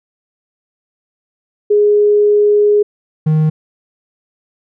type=tone pair in turn; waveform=sine / triangle; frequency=415.3 / 155.56 Hz; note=G#4 / D#3; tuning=0 / 0 cents; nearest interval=octave + perfect fourth; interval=1700 cents; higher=first; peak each=-7 dBFS; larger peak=neither; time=1.7-2.83 / 3.26-3.5 s; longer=first; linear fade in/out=10 ms; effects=none